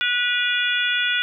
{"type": "harmonic tone with a mistuned harmonic", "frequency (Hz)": 488.5, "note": "B4", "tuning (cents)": -19, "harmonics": [3, 4, 5, 6, 7], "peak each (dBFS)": [-22, -29, -26, -27, -25], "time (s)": [0.01, 1.22], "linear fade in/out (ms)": 0, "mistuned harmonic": 6, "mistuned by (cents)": -46, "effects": []}